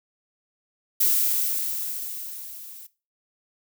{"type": "noise with level ramp", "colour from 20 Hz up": "violet", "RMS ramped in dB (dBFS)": [-19, -43], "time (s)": [1, 2.87], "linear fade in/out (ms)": 10, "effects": ["noise-tail reverb RT60 0.3 s tail -18 dB re dry"]}